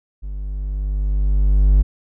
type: tone with level ramp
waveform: triangle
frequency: 49.56 Hz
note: G1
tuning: 20 cents sharp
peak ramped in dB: -24 to -6 dBFS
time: 0.22-1.83 s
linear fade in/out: 20 ms
effects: none